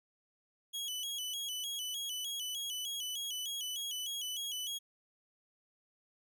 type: tone with vibrato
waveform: sawtooth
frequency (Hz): 3143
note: G7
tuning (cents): +4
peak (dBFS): -34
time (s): 0.73-4.79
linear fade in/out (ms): 20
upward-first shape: square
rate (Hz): 3.3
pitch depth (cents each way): 86
effects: none